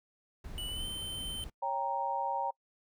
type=noise; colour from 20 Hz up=brown; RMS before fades=-43 dBFS; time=0.44-1.5 s; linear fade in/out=5 ms
type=tone with pitch glide; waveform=square; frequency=2960 to 3087 Hz; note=F#7 to G7; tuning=0 to -27 cents; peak=-38 dBFS; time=0.58-1.44 s; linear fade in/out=0 ms; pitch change=+73 cents; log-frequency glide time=0.68-0.85 s
type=chord; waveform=sine; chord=G diminished; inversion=second; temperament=equal with one note detuned; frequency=554.4 / 791.7 / 932.3 Hz; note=Db5 / G5 / Bb5; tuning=0 / +17 / 0 cents; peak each=-39 / -35 / -33 dBFS; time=1.62-2.51 s; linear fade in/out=10 ms
effects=noise-tail reverb RT60 0.1 s tail -26 dB re dry